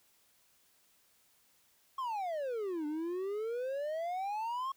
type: exponential two-way sweep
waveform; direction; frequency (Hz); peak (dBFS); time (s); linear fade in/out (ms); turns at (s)
triangle; down then up; 1096 to 293.7 to 1096; -32; 1.98-4.72; 5; 2.86
effects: white hiss -69 dBFS RMS until 4.76 s